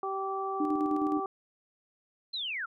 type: harmonic tone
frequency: 387.5 Hz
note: G4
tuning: 20 cents flat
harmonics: 1 / 2 / 3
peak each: -35 / -35 / -35 dBFS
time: 0.03-1.26 s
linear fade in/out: 2 ms
type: tone with tremolo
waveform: sine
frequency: 301.1 Hz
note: D4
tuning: 43 cents sharp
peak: -26 dBFS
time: 0.6-1.2 s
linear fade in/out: 5 ms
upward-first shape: square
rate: 9.6 Hz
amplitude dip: 45%
type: linear sweep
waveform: sine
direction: down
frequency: 4200 to 1271 Hz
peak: -32 dBFS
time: 2.33-2.66 s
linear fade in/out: 10 ms
effects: none